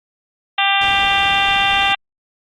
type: harmonic tone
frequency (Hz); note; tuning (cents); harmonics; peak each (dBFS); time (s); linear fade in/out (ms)
395.4; G4; +15; 2 / 3 / 4 / 5 / 6 / 7 / 8 / 9; -18 / -23 / -23 / -23 / -24 / -19 / -23 / -21; 0.58-1.95; 5
type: noise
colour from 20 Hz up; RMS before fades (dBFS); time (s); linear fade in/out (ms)
pink; -31; 0.81-1.93; 5
effects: low-pass 7000 Hz 12 dB/octave + Opus 32 kbps